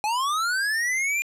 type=linear sweep; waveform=square; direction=up; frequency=822 to 2420 Hz; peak=-23 dBFS; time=0.04-1.22 s; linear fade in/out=0 ms; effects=low-pass 11000 Hz 12 dB/octave